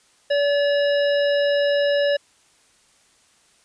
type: harmonic tone with a mistuned harmonic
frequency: 573 Hz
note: D5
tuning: 43 cents flat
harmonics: 1 / 3 / 5 / 7 / 9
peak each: -17 / -27 / -31 / -34 / -36 dBFS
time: 0.3-2.17 s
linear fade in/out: 10 ms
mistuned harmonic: 7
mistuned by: -43 cents
effects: white hiss -58 dBFS RMS until 3.64 s + resampled to 22050 Hz